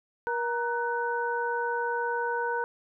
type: tone cluster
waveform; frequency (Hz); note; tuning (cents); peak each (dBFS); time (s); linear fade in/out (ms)
sine; 475.7 / 937 / 1495; A#4 / A#5 / F#6; +35 / +9 / +17; -31 / -30 / -32; 0.27-2.64; 0
effects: none